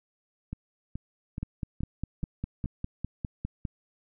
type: two click trains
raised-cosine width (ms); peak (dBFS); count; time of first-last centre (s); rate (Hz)
5; -19 / -22; 12 / 6; 1.43-3.652 / 0.53-2.658; 4.95 / 2.35
effects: none